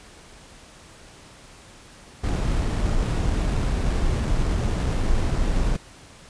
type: noise with sample-and-hold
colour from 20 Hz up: brown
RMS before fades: -22 dBFS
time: 2.23-5.77 s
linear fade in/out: 10 ms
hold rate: 6300 Hz
effects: pink hiss -47 dBFS RMS until 6.29 s + resampled to 22050 Hz